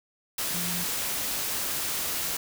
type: tone in noise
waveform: sine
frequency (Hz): 174.61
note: F3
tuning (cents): 0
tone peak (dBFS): -34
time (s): 0.54-0.84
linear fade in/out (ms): 5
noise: white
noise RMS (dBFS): -30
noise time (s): 0.38-2.37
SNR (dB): -7
effects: none